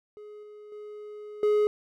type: tone with level steps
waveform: triangle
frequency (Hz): 420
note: G#4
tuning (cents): +19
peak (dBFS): -40 / -42 / -37 / -18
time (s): 0.17-1.67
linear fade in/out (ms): 0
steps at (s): 0.43 / 0.72 / 1.43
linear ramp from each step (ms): 2
effects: none